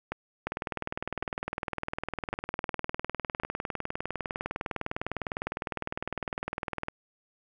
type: two click trains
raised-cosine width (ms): 0.5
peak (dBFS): -16 / -17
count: 128 / 4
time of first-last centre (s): 0.47-6.884 / 0.12-3.435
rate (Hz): 19.8 / 0.905
effects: none